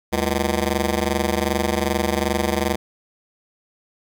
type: ring-modulated tone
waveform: 10% pulse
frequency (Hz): 138.59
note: C#3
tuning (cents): 0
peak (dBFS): -8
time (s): 0.12-2.76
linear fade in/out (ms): 10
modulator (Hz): 58
effects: none